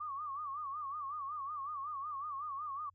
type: tone with vibrato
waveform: sine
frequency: 1155 Hz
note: D6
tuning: 29 cents flat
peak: -38 dBFS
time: 0-2.9 s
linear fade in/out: 10 ms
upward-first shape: sine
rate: 5.4 Hz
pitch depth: 120 cents each way
effects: added 91 Hz sine -68 dBFS peak until 2.94 s